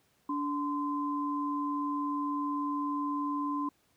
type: tone pair together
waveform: sine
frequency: 289.4 / 1031.3 Hz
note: D4 / C6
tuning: -25 / -25 cents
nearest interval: octave + minor seventh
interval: 2200 cents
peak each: -32 / -33 dBFS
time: 0.29-3.69 s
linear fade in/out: 5 ms
effects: pink hiss -70 dBFS RMS until 3.96 s + high-pass 80 Hz 12 dB/octave